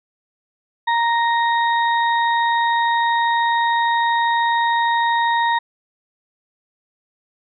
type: harmonic tone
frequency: 933 Hz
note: A#5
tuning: 1 cent sharp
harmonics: 1 / 2 / 4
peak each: -16 / -22 / -28 dBFS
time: 0.87-5.59 s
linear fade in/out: 10 ms
effects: none